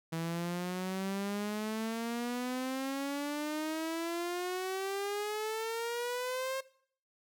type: exponential sweep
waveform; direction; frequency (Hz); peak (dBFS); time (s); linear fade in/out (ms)
sawtooth; up; 162.5 to 536; -30; 0.12-6.61; 10
effects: noise-tail reverb RT60 0.6 s tail -21 dB re dry